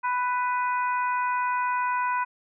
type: harmonic tone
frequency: 495.7 Hz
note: B4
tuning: 6 cents sharp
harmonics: 2 / 3 / 4 / 5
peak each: -24 / -31 / -39 / -37 dBFS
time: 0.03-2.25 s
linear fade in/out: 20 ms
effects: none